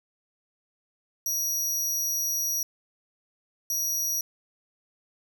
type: tone bursts at uneven times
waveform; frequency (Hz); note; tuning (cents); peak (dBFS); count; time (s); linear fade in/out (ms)
sawtooth; 5770; F#8; -44; -23; 2; 1.26-2.63 / 3.7-4.21; 2
effects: none